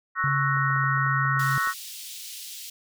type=chord; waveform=sine; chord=F# dominant seventh; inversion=second; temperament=equal; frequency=1108.7 / 1318.5 / 1480 / 1864.7 Hz; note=C#6 / E6 / F#6 / A#6; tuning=0 / 0 / 0 / 0 cents; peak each=-28 dBFS; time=0.15-1.74 s; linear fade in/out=50 ms
type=tone with pitch glide; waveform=sine; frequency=138.7 to 135.61 Hz; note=C#3 to C#3; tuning=+1 to -38 cents; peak=-25 dBFS; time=0.24-1.58 s; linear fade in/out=0 ms; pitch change=-39 cents; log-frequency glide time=0.35-0.75 s
type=clicks; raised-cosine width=1 ms; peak=-31 dBFS; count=10; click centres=0.276 / 0.57 / 0.704 / 0.763 / 0.839 / 0.975 / 1.065 / 1.253 / 1.371 / 1.673 s
type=high-pass noise; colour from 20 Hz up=pink; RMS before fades=-39 dBFS; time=1.39-2.7 s; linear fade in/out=5 ms; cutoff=3100 Hz; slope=24 dB/octave
effects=none